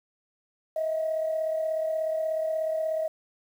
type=tone pair together; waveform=sine; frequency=634.4 / 671 Hz; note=D#5 / E5; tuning=+33 / +31 cents; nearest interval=minor second; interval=98 cents; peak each=-25 / -35 dBFS; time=0.76-3.08 s; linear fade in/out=5 ms; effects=tanh soft clip ceiling -19 dBFS + 9-bit